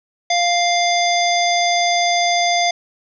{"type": "harmonic tone", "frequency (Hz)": 698.5, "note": "F5", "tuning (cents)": 0, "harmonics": [1, 3, 5, 7, 9], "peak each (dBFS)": [-16, -21, -23, -24, -26], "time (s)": [0.3, 2.71], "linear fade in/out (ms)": 5, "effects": []}